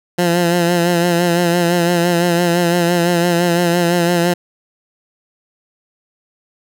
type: tone with vibrato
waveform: 15% pulse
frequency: 173.2 Hz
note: F3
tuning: 14 cents flat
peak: -6 dBFS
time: 0.18-4.34 s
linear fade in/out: 10 ms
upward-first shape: sine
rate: 5.9 Hz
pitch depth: 41 cents each way
effects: none